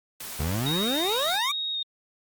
white noise, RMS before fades -37 dBFS, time 0.2-1.37 s, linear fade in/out 5 ms
25% pulse exponential sweep, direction up, 69.3 to 1200 Hz, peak -22 dBFS, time 0.39-1.52 s, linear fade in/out 10 ms
sine tone with vibrato, 3727 Hz, A#7, 1 cent flat, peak -27 dBFS, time 0.66-1.83 s, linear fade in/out 5 ms, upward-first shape square, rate 2.3 Hz, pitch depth 13 cents each way
effects Opus 48 kbps

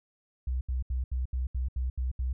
sine tone bursts, 63.4 Hz, B1, 46 cents sharp, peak -27 dBFS, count 9, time 0.47-2.33 s, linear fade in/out 5 ms, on 140 ms, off 75 ms, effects none

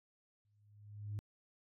sine tone with exponential growth, 103.83 Hz, G#2, in tune, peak -35 dBFS, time 0.45-1.19 s, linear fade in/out 0 ms, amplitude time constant 160 ms, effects tanh soft clip ceiling -35 dBFS + AAC 64 kbps

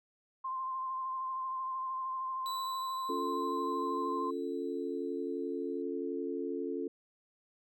sine tone with vibrato, 1046.5 Hz, C6, in tune, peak -34 dBFS, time 0.44-4.31 s, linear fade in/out 10 ms, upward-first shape triangle, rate 13 Hz, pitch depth 29 cents each way
40% pulse tone with exponential decay, 3951 Hz, B7, in tune, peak -39 dBFS, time 2.46-5.82 s, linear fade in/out 0 ms, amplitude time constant 730 ms
sine chord, Db augmented, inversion none, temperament equal, 277.2 / 349.2 / 440 Hz, Db4 / F4 / A4, 0 / 0 / 0 cents, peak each -38 dBFS, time 3.09-6.88 s, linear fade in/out 5 ms
effects none

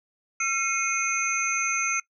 sine tone cluster, 1357 / 2164 / 2487 / 6260 Hz, E6 / C#7 / D#7 / G8, +50 / -42 / -1 / -3 cents, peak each -29 dBFS, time 0.4-2 s, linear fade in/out 5 ms, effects noise-tail reverb RT60 0.1 s tail -20 dB re dry

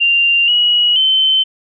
sine tone with pitch steps, 2783 / 2912 / 3076 Hz, F7 / F#7 / G7, -7 / -28 / -33 cents, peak -9 dBFS, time 0-1.44 s, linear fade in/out 20 ms, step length 480 ms, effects none

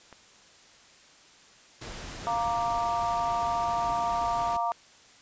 click, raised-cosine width 0.5 ms, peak -31 dBFS, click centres 0.127 s
pink noise, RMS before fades -40 dBFS, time 1.81-4.57 s, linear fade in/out 5 ms
sine chord, Bb major, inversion second, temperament equal, 698.5 / 932.3 / 1174.7 Hz, F5 / Bb5 / D6, 0 / 0 / 0 cents, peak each -29 / -29 / -32 dBFS, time 2.27-4.72 s, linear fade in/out 0 ms
effects white hiss -55 dBFS RMS until 5.21 s + resampled to 16000 Hz

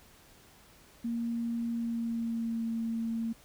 sine tone with pitch glide, 233.1 to 227.8 Hz, A#3 to A#3, 0 to -40 cents, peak -30 dBFS, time 1.04-3.33 s, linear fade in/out 10 ms, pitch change -40 cents, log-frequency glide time 1.69-2.69 s, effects pink hiss -58 dBFS RMS until 3.44 s

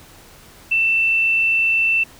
sine tone, 2673 Hz, E7, 23 cents sharp, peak -14 dBFS, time 0.71-2.04 s, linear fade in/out 10 ms, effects pink hiss -45 dBFS RMS until 2.19 s

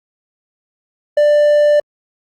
triangle tone, 591 Hz, D5, 11 cents sharp, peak -6 dBFS, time 1.17-1.8 s, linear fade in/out 5 ms, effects Opus 32 kbps

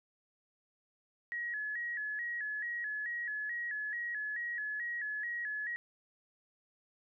sine tone with vibrato, 1800 Hz, A6, 39 cents sharp, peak -35 dBFS, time 1.32-5.76 s, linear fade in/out 0 ms, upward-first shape square, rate 2.3 Hz, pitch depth 93 cents each way, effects none

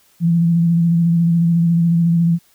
sine tone with vibrato, 168.7 Hz, E3, 40 cents sharp, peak -11 dBFS, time 0.2-2.39 s, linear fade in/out 50 ms, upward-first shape square, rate 14 Hz, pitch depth 22 cents each way, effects white hiss -55 dBFS RMS until 2.54 s

